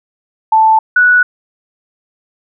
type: tone pair in turn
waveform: sine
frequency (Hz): 880 / 1473.2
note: A5 / F#6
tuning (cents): 0 / -8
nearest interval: major sixth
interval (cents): 892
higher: second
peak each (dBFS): -5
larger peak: neither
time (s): 0.52-0.79 / 0.96-1.23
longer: neither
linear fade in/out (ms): 5
effects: none